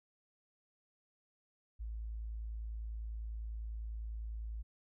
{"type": "tone", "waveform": "sine", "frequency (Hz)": 55, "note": "A1", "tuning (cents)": 0, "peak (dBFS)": -39, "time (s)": [1.79, 4.63], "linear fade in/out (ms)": 20, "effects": []}